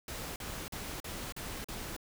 pink noise bursts, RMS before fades -41 dBFS, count 6, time 0.08-1.965 s, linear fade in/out 2 ms, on 280 ms, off 41 ms, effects none

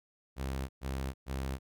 sawtooth tone bursts, 66.6 Hz, C2, 31 cents sharp, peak -30 dBFS, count 3, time 0.36-1.59 s, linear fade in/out 50 ms, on 330 ms, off 120 ms, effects none

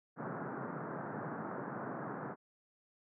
pink band-pass noise, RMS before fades -42 dBFS, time 0.16-2.36 s, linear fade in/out 50 ms, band 130 to 1600 Hz, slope 48 dB/octave, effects none

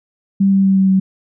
sine tone with pitch steps, 195.7 / 194.35 / 193.01 / 191.67 / 190.35 Hz, G3 / G3 / G3 / G3 / F#3, -3 / -15 / -27 / -39 / +49 cents, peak -9 dBFS, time 0.4-1 s, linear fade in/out 10 ms, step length 120 ms, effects none

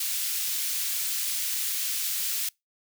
white high-pass noise, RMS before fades -29 dBFS, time 0-2.49 s, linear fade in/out 5 ms, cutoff 2600 Hz, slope 12 dB/octave, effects noise-tail reverb RT60 0.2 s tail -26 dB re dry

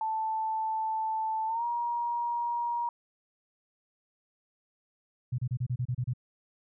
sine tone with pitch glide, 880 to 948.6 Hz, A5 to A#5, 0 to +30 cents, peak -28 dBFS, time 0.01-2.89 s, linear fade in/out 2 ms, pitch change +130 cents, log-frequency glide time 1.47-1.64 s
sine tone bursts, 124.3 Hz, B2, 12 cents sharp, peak -27 dBFS, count 9, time 5.32-6.136 s, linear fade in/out 10 ms, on 64 ms, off 30 ms
effects none

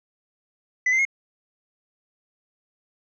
triangle tone with pitch steps, 2001 / 2076 / 2155 Hz, B6 / C7 / C#7, +22 / -14 / -49 cents, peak -16 dBFS, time 0.86-1.052 s, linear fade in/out 5 ms, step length 64 ms, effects resampled to 16000 Hz

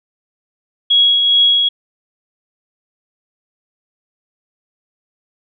sine tone with tremolo, 3322 Hz, G#7, in tune, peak -7 dBFS, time 0.9-1.69 s, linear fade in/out 10 ms, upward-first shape triangle, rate 2.4 Hz, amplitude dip 40%, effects none

